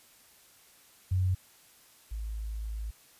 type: tone pair in turn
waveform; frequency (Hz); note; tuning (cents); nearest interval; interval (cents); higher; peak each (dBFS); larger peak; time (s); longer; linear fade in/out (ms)
sine; 92.5 / 54.18; F#2 / A1; 0 / -26; major sixth; 926; first; -24 / -33; first; 1.11-1.35 / 2.11-2.91; second; 10
effects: white hiss -59 dBFS RMS until 3.19 s + resampled to 32000 Hz